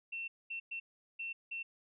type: tone bursts at uneven times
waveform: sine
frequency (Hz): 2700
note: E7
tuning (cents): +41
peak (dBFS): -38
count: 5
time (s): 0.12-0.28 / 0.5-0.6 / 0.71-0.8 / 1.19-1.33 / 1.51-1.63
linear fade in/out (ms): 10
effects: none